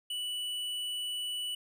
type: tone with tanh clipping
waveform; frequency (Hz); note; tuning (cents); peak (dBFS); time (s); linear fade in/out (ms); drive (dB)
sine; 2960; F#7; 0; -35; 0.1-1.55; 5; 12
effects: none